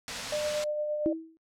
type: band-stop noise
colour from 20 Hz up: white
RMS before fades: -33 dBFS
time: 0.08-0.64 s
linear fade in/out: 0 ms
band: 290 to 420 Hz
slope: 96 dB/octave
type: tone with tremolo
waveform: sine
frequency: 600 Hz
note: D5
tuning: 37 cents sharp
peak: -27 dBFS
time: 0.32-1.13 s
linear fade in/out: 5 ms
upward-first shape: sine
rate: 8.7 Hz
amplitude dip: 30%
type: tone with exponential decay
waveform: sine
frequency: 323.9 Hz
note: E4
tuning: 30 cents flat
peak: -21 dBFS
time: 1.06-1.37 s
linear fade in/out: 0 ms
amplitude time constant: 67 ms
effects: noise-tail reverb RT60 0.1 s tail -25 dB re dry + low-pass 6000 Hz 12 dB/octave

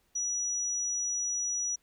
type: tone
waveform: sine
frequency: 5850 Hz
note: F#8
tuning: 21 cents flat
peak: -29 dBFS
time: 0.15-1.76 s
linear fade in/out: 10 ms
effects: pink hiss -71 dBFS RMS until 1.82 s

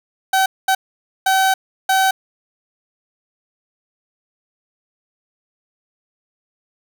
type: tone bursts at uneven times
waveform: 30% pulse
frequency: 765 Hz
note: G5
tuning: 42 cents flat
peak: -10 dBFS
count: 4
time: 0.33-0.46 / 0.68-0.75 / 1.26-1.54 / 1.89-2.11 s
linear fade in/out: 5 ms
effects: none

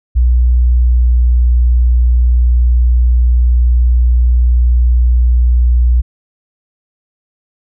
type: tone with pitch glide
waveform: sine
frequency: 60.9 to 60.48 Hz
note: B1 to B1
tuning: -24 to -36 cents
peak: -6 dBFS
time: 0.15-6.02 s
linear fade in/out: 20 ms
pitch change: -12 cents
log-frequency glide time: 0.79-1.07 s
effects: none

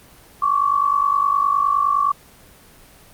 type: tone pair together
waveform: sine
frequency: 1100 / 1149.7 Hz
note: C#6 / D6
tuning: -14 / -37 cents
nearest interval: minor second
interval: 77 cents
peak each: -19 / -17 dBFS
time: 0.42-2.12 s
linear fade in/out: 5 ms
effects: pink hiss -47 dBFS RMS until 3.13 s + Opus 24 kbps

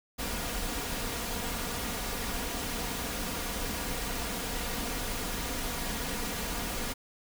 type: noise with comb filter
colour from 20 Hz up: pink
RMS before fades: -34 dBFS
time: 0.18-6.94 s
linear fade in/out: 20 ms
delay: 4.2 ms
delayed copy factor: +0.5
effects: none

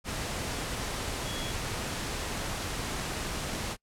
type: tone in noise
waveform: sine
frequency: 3343 Hz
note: G#7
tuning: 11 cents sharp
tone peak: -40 dBFS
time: 1.24-1.54 s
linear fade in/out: 50 ms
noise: pink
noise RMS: -34 dBFS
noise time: 0.04-3.77 s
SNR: -9 dB
effects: noise-tail reverb RT60 0.1 s tail -25 dB re dry + low-pass 10000 Hz 12 dB/octave

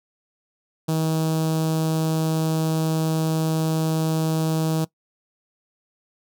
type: tone with notch filter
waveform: sawtooth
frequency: 159.4 Hz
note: D#3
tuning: 42 cents sharp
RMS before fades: -22 dBFS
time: 0.88-4.85 s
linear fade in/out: 10 ms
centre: 2000 Hz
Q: 0.71
effects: noise-tail reverb RT60 0.1 s tail -20 dB re dry

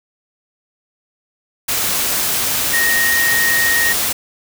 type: tone in noise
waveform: sine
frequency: 1864.7 Hz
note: A#6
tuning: in tune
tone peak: -14 dBFS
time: 2.73-3.93 s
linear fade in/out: 10 ms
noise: white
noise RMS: -18 dBFS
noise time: 1.68-4.13 s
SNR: +1 dB
effects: none

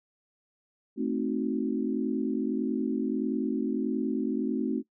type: chord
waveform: sine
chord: A diminished seventh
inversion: none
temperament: equal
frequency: 220 / 261.6 / 311.1 / 370 Hz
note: A3 / C4 / Eb4 / Gb4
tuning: 0 / 0 / 0 / 0 cents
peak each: -31 / -30 / -33 / -34 dBFS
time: 0.96-4.83 s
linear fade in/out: 50 ms
effects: noise-tail reverb RT60 0.1 s tail -21 dB re dry

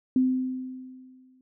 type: tone with exponential decay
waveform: sine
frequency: 257.4 Hz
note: C4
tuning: 28 cents flat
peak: -17 dBFS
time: 0.16-1.41 s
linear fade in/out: 2 ms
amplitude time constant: 270 ms
effects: none

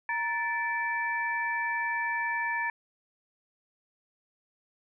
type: tone cluster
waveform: sine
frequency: 937 / 1755 / 2316 Hz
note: A#5 / A6 / D7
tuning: +9 / -5 / -25 cents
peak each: -32 / -30 / -36 dBFS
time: 0.09-2.7 s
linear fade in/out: 2 ms
effects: none

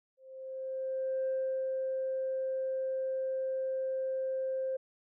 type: tone with ADSR envelope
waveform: sine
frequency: 526 Hz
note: C5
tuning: 9 cents sharp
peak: -28 dBFS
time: 0.17-4.77 s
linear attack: 1100 ms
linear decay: 380 ms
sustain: -2 dB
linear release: 10 ms
effects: tanh soft clip ceiling -26 dBFS

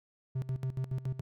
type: tone with tremolo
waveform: triangle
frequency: 130.4 Hz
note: C3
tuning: 5 cents flat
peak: -28 dBFS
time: 0.35-1.21 s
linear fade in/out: 10 ms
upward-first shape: square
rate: 7.1 Hz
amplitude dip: 80%
effects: none

